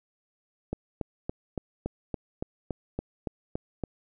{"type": "click train", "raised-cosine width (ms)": 2, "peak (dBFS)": -17, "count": 12, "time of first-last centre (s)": [0.73, 3.837], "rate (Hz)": 3.54, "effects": []}